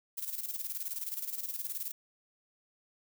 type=noise with tremolo; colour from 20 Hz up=violet; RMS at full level=-36 dBFS; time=0.17-1.92 s; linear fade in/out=10 ms; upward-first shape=square; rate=19 Hz; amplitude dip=65%; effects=none